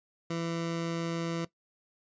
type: tone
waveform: 20% pulse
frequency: 167.1 Hz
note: E3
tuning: 24 cents sharp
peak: -26 dBFS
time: 0.3-1.45 s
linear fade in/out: 5 ms
effects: noise-tail reverb RT60 0.1 s tail -17 dB re dry + resampled to 16000 Hz